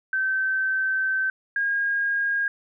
sine tone pair in turn, 1544 / 1626.7 Hz, G6 / G#6, -27 / -36 cents, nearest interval minor second, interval 91 cents, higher second, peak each -21 dBFS, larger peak neither, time 0.13-1.3 / 1.56-2.48 s, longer first, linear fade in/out 2 ms, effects none

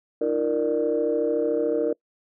sine tone cluster, 305.5 / 339.2 / 466.3 / 594 Hz, D#4 / E4 / A#4 / D5, -32 / +50 / +1 / +20 cents, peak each -28 / -28 / -22 / -27 dBFS, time 0.21-1.93 s, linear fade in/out 5 ms, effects noise-tail reverb RT60 0.1 s tail -26 dB re dry + tanh soft clip ceiling -13 dBFS

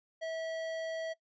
sine tone with tanh clipping, 649 Hz, E5, 27 cents flat, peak -37 dBFS, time 0.21-1.14 s, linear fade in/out 20 ms, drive 16 dB, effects noise-tail reverb RT60 0.1 s tail -21 dB re dry + resampled to 16000 Hz

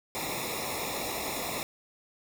pink noise with comb filter, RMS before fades -34 dBFS, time 0.15-1.63 s, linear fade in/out 0 ms, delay 0.65 ms, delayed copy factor -0.95, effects none

